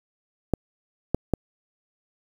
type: clicks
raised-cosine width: 2 ms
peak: -7 dBFS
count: 3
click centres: 0.537 / 1.146 / 1.337 s
effects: 7-bit